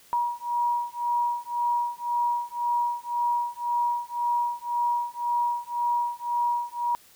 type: beating tone pair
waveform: sine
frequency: 956 / 957.9 Hz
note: A#5 / A#5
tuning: +43 / +47 cents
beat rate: 1.9 Hz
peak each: -27 dBFS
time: 0.13-6.95 s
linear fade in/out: 0 ms
effects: white hiss -55 dBFS RMS until 7.15 s